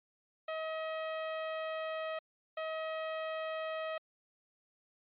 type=tone bursts at uneven times; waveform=sawtooth; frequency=636 Hz; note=D#5; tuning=38 cents sharp; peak=-32 dBFS; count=2; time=0.48-2.19 / 2.57-3.98 s; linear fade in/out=5 ms; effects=resampled to 8000 Hz